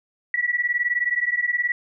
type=beating tone pair; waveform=sine; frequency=1932 / 1951 Hz; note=B6 / B6; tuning=-39 / -22 cents; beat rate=19 Hz; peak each=-23 dBFS; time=0.34-1.72 s; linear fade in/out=2 ms; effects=none